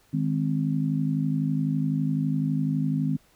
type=chord; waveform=sine; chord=Ab major; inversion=second; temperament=just; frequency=155.74 / 207.7 / 259.6 Hz; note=Eb3 / Ab3 / C4; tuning=+2 / 0 / -13 cents; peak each=-25 / -30 / -27 dBFS; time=0.13-3.17 s; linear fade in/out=10 ms; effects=pink hiss -61 dBFS RMS until 3.35 s